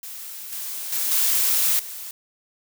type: noise with level steps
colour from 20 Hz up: blue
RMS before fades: -36 / -31 / -24 / -20 / -35 dBFS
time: 0.03-2.11 s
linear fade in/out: 2 ms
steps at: 0.52 / 0.92 / 1.11 / 1.79 s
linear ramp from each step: 5 ms
effects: none